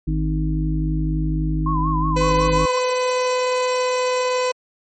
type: harmonic tone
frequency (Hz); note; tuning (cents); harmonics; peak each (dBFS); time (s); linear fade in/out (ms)
51.91; G#1; 0; 1 / 3 / 5 / 6; -21 / -22 / -31 / -26; 0.07-2.66; 10
type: tone with vibrato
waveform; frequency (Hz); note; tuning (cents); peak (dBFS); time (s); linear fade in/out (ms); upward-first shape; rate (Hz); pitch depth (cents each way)
sine; 1046.5; C6; 0; -21; 1.66-2.79; 5; sine; 5.4; 94
type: tone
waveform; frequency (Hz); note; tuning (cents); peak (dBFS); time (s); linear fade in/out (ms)
30% pulse; 504; B4; +35; -15; 2.16-4.52; 10
effects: MP3 32 kbps